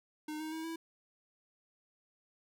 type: tone with pitch steps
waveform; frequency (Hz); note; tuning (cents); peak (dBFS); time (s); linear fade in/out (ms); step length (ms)
square; 305.9 / 313.1 / 320.4 / 327.9; D#4 / D#4 / E4 / E4; -29 / +11 / -49 / -9; -39; 0.28-0.76; 5; 120
effects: none